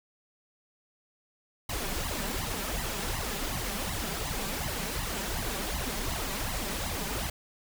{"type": "noise with flanger", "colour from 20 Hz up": "pink", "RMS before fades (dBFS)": -33, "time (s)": [1.69, 7.3], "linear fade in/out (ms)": 5, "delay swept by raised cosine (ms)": [0.98, 5.18], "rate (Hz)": 2.7, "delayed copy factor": 1, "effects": []}